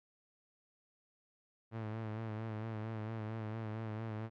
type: tone with vibrato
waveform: sawtooth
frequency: 110 Hz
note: A2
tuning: in tune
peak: -35 dBFS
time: 1.71-4.3 s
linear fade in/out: 50 ms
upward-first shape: sine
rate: 4.4 Hz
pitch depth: 50 cents each way
effects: low-pass 2000 Hz 12 dB/octave